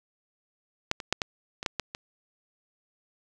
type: clicks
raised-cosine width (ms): 0.2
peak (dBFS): -7 / -19 / -6 / -10 / -18 / -9 / -11 / -18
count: 8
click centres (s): 0.914 / 1.002 / 1.126 / 1.218 / 1.629 / 1.662 / 1.797 / 1.949
effects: none